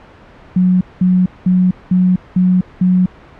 sine tone bursts, 182.9 Hz, F#3, 20 cents flat, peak -8 dBFS, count 6, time 0.56-3.06 s, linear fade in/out 5 ms, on 250 ms, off 200 ms, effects pink hiss -40 dBFS RMS until 3.39 s + low-pass 2000 Hz 12 dB/octave

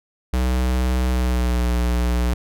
square tone with pitch glide, 63 to 60.19 Hz, B1 to B1, +35 to -44 cents, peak -18 dBFS, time 0.33-2.34 s, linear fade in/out 5 ms, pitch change -79 cents, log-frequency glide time 1.08-1.69 s, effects none

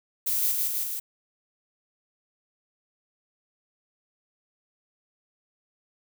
violet noise with echo, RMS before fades -26 dBFS, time 0.26-0.52 s, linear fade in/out 10 ms, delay 160 ms, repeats 3, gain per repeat -2 dB, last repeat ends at 1 s, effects none

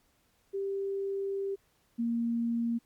sine tone pair in turn, 393.2 / 233.3 Hz, G4 / A#3, +5 / +2 cents, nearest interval major sixth, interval 903 cents, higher first, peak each -30 / -27 dBFS, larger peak second, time 0.53-1.56 / 1.98-2.79 s, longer first, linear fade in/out 20 ms, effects pink hiss -70 dBFS RMS until 2.85 s + MP3 96 kbps

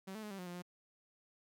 sawtooth tone with pitch steps, 191.2 / 217.7 / 210.9 / 195 / 180.2 / 175.9 / 177.9 Hz, G3 / A3 / G#3 / G3 / F#3 / F3 / F3, -43 / -18 / +27 / -9 / -45 / +13 / +32 cents, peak -40 dBFS, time 0.07-0.623 s, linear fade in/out 10 ms, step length 79 ms, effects none

